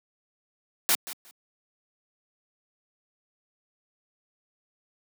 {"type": "noise with echo", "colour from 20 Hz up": "white", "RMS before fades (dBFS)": -22, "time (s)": [0.89, 0.95], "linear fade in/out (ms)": 0, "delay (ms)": 180, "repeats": 2, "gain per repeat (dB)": -15, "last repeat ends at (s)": 1.31, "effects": ["high-pass 200 Hz 12 dB/octave"]}